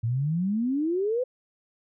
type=exponential sweep; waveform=sine; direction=up; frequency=110 to 520 Hz; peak=-23 dBFS; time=0.03-1.24 s; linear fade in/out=10 ms; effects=none